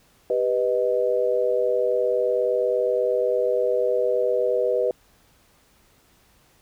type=chord; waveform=sine; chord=G augmented; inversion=none; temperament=equal with one note detuned; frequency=394.3 / 493.9 / 622.3 Hz; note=G4 / B4 / D#5; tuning=+10 / 0 / 0 cents; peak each=-26 / -21 / -25 dBFS; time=0.3-4.91 s; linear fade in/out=2 ms; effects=pink hiss -59 dBFS RMS until 6.61 s